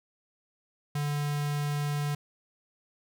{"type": "tone with notch filter", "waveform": "square", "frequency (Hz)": 146.1, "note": "D3", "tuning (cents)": -9, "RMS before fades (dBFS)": -30, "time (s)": [0.95, 2.15], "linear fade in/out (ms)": 5, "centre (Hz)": 370, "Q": 1.5, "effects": []}